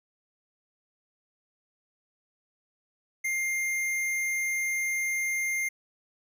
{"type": "tone with hard clipping", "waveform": "sine", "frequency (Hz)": 2110, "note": "C7", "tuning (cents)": 14, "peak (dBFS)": -28, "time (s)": [3.24, 5.69], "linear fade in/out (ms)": 10, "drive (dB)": 15, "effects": []}